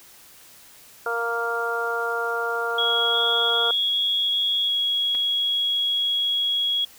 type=harmonic tone; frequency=233.1 Hz; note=A#3; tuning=in tune; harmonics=2 / 3 / 4 / 5 / 6; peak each=-28 / -31 / -33 / -34 / -26 dBFS; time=1.06-3.71 s; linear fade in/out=2 ms
type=tone; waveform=sine; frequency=3322 Hz; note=G#7; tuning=in tune; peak=-20 dBFS; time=2.78-6.85 s; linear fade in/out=5 ms
type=tone bursts; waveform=sine; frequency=3520 Hz; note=A7; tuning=in tune; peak=-30 dBFS; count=4; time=3.14-4.685 s; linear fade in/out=2 ms; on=360 ms; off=35 ms
type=clicks; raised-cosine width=0.3 ms; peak=-23 dBFS; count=2; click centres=5.148 / 5.152 s
effects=white hiss -49 dBFS RMS until 6.98 s